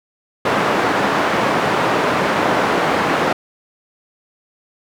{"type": "band-pass noise", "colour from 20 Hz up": "white", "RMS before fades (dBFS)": -17, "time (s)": [0.45, 3.33], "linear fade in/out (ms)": 5, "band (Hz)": [170, 1200], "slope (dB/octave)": 12, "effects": []}